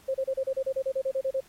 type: tone bursts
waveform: sine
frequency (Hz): 532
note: C5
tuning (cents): +29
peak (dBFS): -24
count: 14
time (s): 0.08-1.406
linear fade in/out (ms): 10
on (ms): 65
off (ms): 32
effects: pink hiss -57 dBFS RMS until 1.48 s + MP3 64 kbps